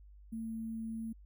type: tone with sample-and-hold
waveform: sine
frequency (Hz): 224.2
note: A3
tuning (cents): +33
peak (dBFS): -37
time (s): 0.32-1.13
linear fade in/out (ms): 10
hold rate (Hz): 11025
effects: added 50 Hz sine -53 dBFS peak until 1.25 s